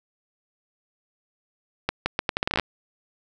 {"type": "accelerating click train", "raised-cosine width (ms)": 0.3, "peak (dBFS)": -6, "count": 13, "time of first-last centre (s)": [1.89, 2.597], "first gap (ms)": 170, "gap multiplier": 0.77, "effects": []}